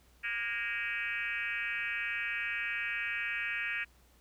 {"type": "tone with frequency modulation", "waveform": "sine", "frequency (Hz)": 2085, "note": "C7", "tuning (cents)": -7, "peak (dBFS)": -32, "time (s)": [0.23, 3.85], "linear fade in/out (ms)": 20, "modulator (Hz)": 222, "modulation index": 2.6, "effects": ["added 60 Hz sine -63 dBFS peak until 4.2 s", "pink hiss -66 dBFS RMS until 4.2 s"]}